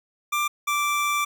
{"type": "tone pair in turn", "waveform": "25% pulse", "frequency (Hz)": [1184, 1171.1], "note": ["D6", "D6"], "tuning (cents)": [14, -5], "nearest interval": "unison", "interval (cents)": 19, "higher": "first", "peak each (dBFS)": -18, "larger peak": "neither", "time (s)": [[0.32, 0.48], [0.67, 1.25]], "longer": "second", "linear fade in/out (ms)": 10, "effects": []}